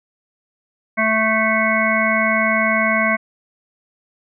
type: harmonic tone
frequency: 220 Hz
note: A3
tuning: in tune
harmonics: 1 / 3 / 5 / 7 / 9 / 10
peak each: -22 / -21 / -22 / -23 / -22 / -20 dBFS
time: 0.97-3.17 s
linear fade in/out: 20 ms
effects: none